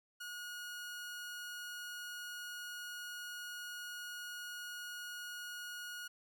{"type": "tone", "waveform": "sawtooth", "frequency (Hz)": 1445, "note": "F#6", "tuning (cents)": -41, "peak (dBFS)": -40, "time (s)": [0.2, 6.08], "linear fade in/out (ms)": 10, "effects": []}